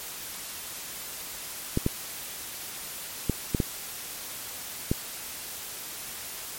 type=clicks; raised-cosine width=3 ms; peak=-10 dBFS; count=6; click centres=1.774 / 1.864 / 3.297 / 3.548 / 3.602 / 4.915 s; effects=white hiss -38 dBFS RMS until 6.58 s + MP3 64 kbps